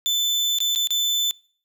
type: tone with dropouts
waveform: 35% pulse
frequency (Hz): 3520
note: A7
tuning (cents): 0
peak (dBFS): -17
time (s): 0.06-1.31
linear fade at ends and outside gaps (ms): 0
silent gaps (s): 0.586-0.604 / 0.75-0.759 / 0.872-0.906
effects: noise-tail reverb RT60 0.5 s tail -26 dB re dry